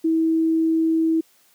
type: tone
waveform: sine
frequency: 323.7 Hz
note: E4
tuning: 31 cents flat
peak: -16 dBFS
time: 0.04-1.21 s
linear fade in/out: 10 ms
effects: white hiss -58 dBFS RMS until 1.54 s + high-pass 150 Hz 12 dB/octave